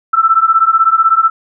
sine beating tone pair, 1319 / 1335 Hz, E6 / E6, +1 / +22 cents, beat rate 16 Hz, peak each -10 dBFS, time 0.13-1.3 s, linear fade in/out 10 ms, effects none

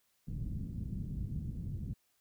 white low-pass noise, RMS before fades -39 dBFS, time 0.27-1.94 s, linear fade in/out 10 ms, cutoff 180 Hz, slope 24 dB/octave, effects white hiss -75 dBFS RMS until 2.2 s

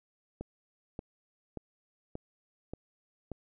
click train, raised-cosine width 2 ms, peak -25 dBFS, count 6, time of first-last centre 0.41-3.317 s, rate 1.72 Hz, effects none

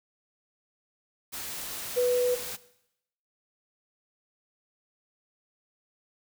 sine tone in noise, 493.9 Hz, B4, in tune, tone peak -21 dBFS, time 1.96-2.36 s, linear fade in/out 20 ms, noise white, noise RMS -37 dBFS, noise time 1.32-2.57 s, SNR +13 dB, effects noise-tail reverb RT60 0.8 s tail -17 dB re dry

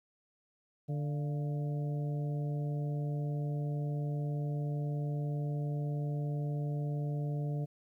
harmonic tone with a mistuned harmonic, 146.83 Hz, D3, in tune, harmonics 1 / 2 / 3 / 4 / 5, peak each -32 / -45 / -46 / -48 / -51 dBFS, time 0.88-7.66 s, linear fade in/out 20 ms, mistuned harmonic 5, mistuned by -72 cents, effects 12-bit

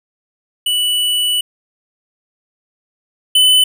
square tone pair in turn, 2960 / 3012 Hz, F#7 / F#7, 0 / +30 cents, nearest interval unison, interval 30 cents, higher second, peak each -14 / -8 dBFS, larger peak second, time 0.66-1.41 / 3.35-3.64 s, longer first, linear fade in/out 5 ms, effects none

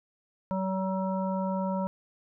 harmonic tone, 189.7 Hz, F#3, 43 cents sharp, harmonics 1 / 3 / 5 / 7, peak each -29 / -33 / -34 / -44 dBFS, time 0.51-1.87 s, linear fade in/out 0 ms, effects none

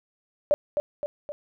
sine tone with echo, 587.3 Hz, D5, in tune, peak -16 dBFS, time 0.51-0.54 s, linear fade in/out 0 ms, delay 260 ms, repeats 3, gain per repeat -5 dB, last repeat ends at 1.32 s, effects none

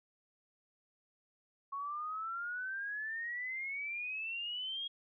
sine exponential sweep, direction up, 1099 to 3298 Hz, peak -37 dBFS, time 1.72-4.88 s, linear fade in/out 10 ms, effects none

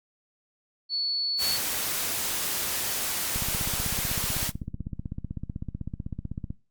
sine tone, 4429 Hz, C#8, 2 cents flat, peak -25 dBFS, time 0.89-1.59 s, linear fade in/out 50 ms
white noise, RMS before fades -29 dBFS, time 1.38-4.52 s, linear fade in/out 50 ms
click train, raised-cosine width 5 ms, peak -20 dBFS, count 51, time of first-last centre 3.36-6.505 s, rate 15.9 Hz
effects noise-tail reverb RT60 0.3 s tail -23 dB re dry + Opus 48 kbps

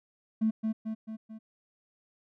triangle tone with echo, 220 Hz, A3, in tune, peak -19 dBFS, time 0.41-0.51 s, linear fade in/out 20 ms, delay 220 ms, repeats 4, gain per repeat -5 dB, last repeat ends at 1.39 s, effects tanh soft clip ceiling -21 dBFS

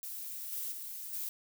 violet noise with level steps, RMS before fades -42 / -38 / -43 / -38 dBFS, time 0.03-1.29 s, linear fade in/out 0 ms, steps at 0.52 / 0.72 / 1.13 s, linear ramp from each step 2 ms, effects none

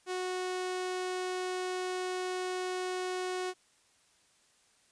sawtooth tone, 367.3 Hz, F#4, 13 cents flat, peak -29 dBFS, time 0.06-3.54 s, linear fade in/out 50 ms, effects white hiss -67 dBFS RMS until 4.91 s + resampled to 22050 Hz

